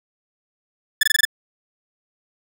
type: tone bursts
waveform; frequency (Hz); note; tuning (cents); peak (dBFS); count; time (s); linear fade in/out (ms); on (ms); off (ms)
sawtooth; 1735; A6; -25; -9; 6; 1.01-1.252; 5; 22; 22
effects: 8-bit

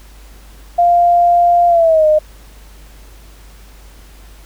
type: tone with pitch glide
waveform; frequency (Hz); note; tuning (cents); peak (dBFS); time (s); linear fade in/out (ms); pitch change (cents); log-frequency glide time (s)
sine; 697 to 613.8; F5 to D#5; -4 to -24; -7; 0.78-2.19; 10; -220; 1.68-2.07
effects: added 50 Hz sine -37 dBFS peak until 4.45 s + pink hiss -45 dBFS RMS until 4.45 s

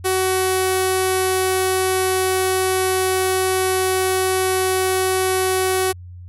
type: tone with low-pass filter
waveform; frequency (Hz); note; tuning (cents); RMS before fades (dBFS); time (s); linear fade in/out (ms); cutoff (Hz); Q
sawtooth; 375.1; F#4; +24; -19; 0.04-5.93; 20; 11000; 4
effects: added 89 Hz sine -34 dBFS peak until 6.28 s

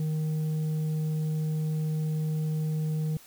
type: tone with tanh clipping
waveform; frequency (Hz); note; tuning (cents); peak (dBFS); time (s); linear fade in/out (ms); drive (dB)
triangle; 155.56; D#3; 0; -27; 0-3.17; 2; 9
effects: white hiss -53 dBFS RMS until 3.26 s

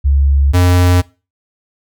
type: tone pair in turn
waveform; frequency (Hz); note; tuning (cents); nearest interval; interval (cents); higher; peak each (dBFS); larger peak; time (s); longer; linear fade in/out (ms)
sine / square; 69.6 / 89.41; C#2 / F2; +8 / +41; major third; 433; second; -8; neither; 0.04-0.53 / 0.53-1.02; neither; 20
effects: noise-tail reverb RT60 0.3 s tail -21 dB re dry

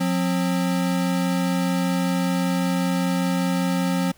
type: tone pair together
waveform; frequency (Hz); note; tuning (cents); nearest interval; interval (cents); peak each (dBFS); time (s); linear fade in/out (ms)
square; 180 / 265.1; F#3 / C4; -47 / +23; perfect fifth; 670; -22 / -26; 0-4.12; 10
effects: pink hiss -55 dBFS RMS until 4.17 s

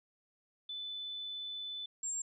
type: tone pair in turn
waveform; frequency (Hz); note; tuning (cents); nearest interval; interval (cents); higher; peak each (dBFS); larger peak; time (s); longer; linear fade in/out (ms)
sine; 3503 / 7423; A7 / A#8; -8 / -8; octave + minor second; 1300; second; -39 / -35; second; 0.69-1.86 / 2.03-2.22; first; 5
effects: none

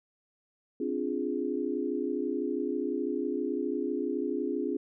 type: chord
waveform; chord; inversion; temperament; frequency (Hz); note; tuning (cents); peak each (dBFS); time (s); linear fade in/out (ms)
sine; D half-diminished seventh; third; equal; 261.6 / 293.7 / 349.2 / 415.3; C4 / D4 / F4 / Ab4; 0 / 0 / 0 / 0; -34; 0.8-4.77; 5
effects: none

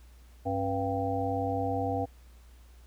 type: harmonic tone with a mistuned harmonic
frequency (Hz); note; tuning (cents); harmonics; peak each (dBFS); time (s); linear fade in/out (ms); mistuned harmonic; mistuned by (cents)
98; G2; 0; 1 / 3 / 5 / 7 / 8; -34 / -34 / -34 / -34 / -34; 0.45-2.06; 20; 3; -130
effects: added 60 Hz sine -51 dBFS peak until 2.86 s + pink hiss -63 dBFS RMS until 2.86 s

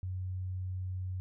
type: tone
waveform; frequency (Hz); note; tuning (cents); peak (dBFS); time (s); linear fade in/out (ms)
sine; 92.5; F#2; 0; -34; 0.03-1.2; 0
effects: none

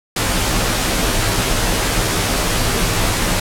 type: noise with comb filter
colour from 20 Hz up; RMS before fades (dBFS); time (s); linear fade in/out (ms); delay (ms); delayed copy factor
pink; -17; 0.16-3.4; 5; 14; -0.7
effects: low-pass 12000 Hz 12 dB/octave

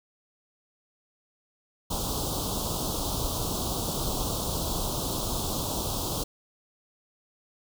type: band-stop noise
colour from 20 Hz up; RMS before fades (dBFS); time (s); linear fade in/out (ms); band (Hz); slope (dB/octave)
pink; -30; 1.9-6.24; 10; 1200 to 3200; 48
effects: none

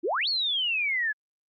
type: exponential two-way sweep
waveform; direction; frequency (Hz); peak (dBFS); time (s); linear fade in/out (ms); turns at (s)
sine; up then down; 292.3 to 4515 to 1671; -24; 0.03-1.13; 20; 0.28
effects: Opus 48 kbps

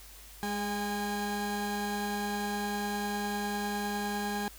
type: tone pair together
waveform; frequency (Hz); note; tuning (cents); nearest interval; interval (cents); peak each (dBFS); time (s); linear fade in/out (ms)
30% pulse; 206.3 / 815.3; G#3 / G#5; -11 / -32; 2 octaves; 2379; -31 / -32; 0.43-4.48; 0
effects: added 50 Hz sine -52 dBFS peak until 4.58 s + white hiss -52 dBFS RMS until 4.58 s

